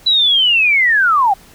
sine linear sweep, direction down, 3983 to 741 Hz, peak -9 dBFS, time 0.06-1.34 s, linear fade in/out 10 ms, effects pink hiss -44 dBFS RMS until 1.54 s

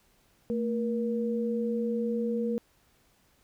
sine tone pair together, 224.4 / 475.5 Hz, A3 / A#4, +34 / +34 cents, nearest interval octave + minor second, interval 1300 cents, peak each -29 / -30 dBFS, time 0.5-2.58 s, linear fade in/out 0 ms, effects pink hiss -66 dBFS RMS until 3.43 s

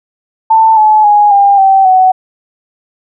sine tone with pitch steps, 889 / 858.7 / 829.5 / 801.2 / 773.9 / 747.6 Hz, A5 / A5 / G#5 / G5 / G5 / F#5, +18 / -42 / -2 / +38 / -22 / +18 cents, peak -3 dBFS, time 0.5-2.12 s, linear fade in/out 10 ms, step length 270 ms, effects none

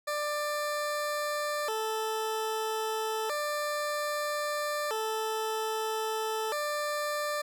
20% pulse tone with vibrato, 510 Hz, C5, 44 cents flat, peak -25 dBFS, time 0.07-7.42 s, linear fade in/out 10 ms, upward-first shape square, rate 0.31 Hz, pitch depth 260 cents each way, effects none

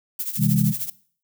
violet noise with tremolo, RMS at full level -25 dBFS, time 0.19-0.9 s, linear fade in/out 5 ms, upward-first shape triangle, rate 13 Hz, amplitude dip 85%
sine chord, C augmented, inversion none, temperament just, 130.81 / 163.52 / 204.4 Hz, C3 / E3 / G#3, 0 / -14 / -27 cents, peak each -21 dBFS, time 0.37-0.74 s, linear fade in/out 50 ms
effects noise-tail reverb RT60 0.5 s tail -19 dB re dry

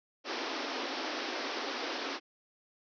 pink band-pass noise, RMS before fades -37 dBFS, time 0.24-2.2 s, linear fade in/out 50 ms, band 250 to 5700 Hz, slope 96 dB/octave, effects none

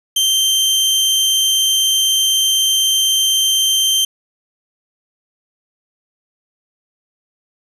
sawtooth tone, 3136 Hz, G7, in tune, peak -9 dBFS, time 0.16-4.05 s, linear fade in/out 5 ms, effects resampled to 32000 Hz + 7-bit

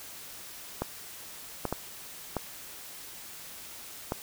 clicks, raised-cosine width 1 ms, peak -15 dBFS, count 5, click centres 0.82 / 1.653 / 1.726 / 2.367 / 4.121 s, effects white hiss -45 dBFS RMS until 4.22 s

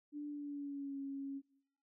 sine tone with pitch glide, 293.5 to 275.4 Hz, D4 to C#4, -1 to -11 cents, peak -40 dBFS, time 0.12-1.42 s, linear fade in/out 50 ms, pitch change -110 cents, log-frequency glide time 0.28-0.99 s, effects noise-tail reverb RT60 0.6 s tail -18 dB re dry

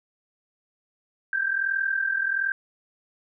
sine tone pair together, 1568 / 1609.3 Hz, G6 / G6, 0 / +45 cents, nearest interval unison, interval 45 cents, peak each -24 / -28 dBFS, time 1.33-2.52 s, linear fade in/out 2 ms, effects none

